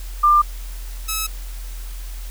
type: tone pair in turn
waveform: sine / 5% pulse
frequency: 1194 / 1293.8 Hz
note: D6 / E6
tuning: +28 / -33 cents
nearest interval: minor second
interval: 139 cents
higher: second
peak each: -10 dBFS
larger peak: neither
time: 0.23-0.42 / 1.08-1.27 s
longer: neither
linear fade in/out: 10 ms
effects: added 42 Hz sine -28 dBFS peak until 2.3 s + white hiss -42 dBFS RMS until 2.3 s